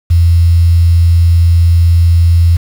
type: tone with quantisation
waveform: sine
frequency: 84.9 Hz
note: F2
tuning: 48 cents flat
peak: -4 dBFS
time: 0.1-2.57 s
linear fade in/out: 10 ms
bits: 5
effects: none